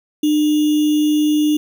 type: tone with sample-and-hold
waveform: sine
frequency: 301.4 Hz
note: D4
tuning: 45 cents sharp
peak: -12 dBFS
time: 0.23-1.57 s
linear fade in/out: 5 ms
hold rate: 3150 Hz
effects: none